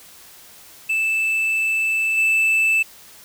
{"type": "tone with level steps", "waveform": "triangle", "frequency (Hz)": 2637, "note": "E7", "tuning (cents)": 0, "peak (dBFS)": [-16, -13], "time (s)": [0.89, 2.83], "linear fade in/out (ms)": 10, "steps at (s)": 2.17, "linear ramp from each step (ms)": 10, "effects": ["white hiss -45 dBFS RMS until 3.24 s"]}